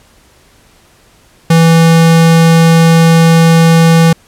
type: tone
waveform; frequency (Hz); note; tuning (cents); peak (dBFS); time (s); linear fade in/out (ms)
square; 164.81; E3; 0; -4; 1.5-4.13; 5
effects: pink hiss -46 dBFS RMS until 4.27 s + low-pass 12000 Hz 12 dB/octave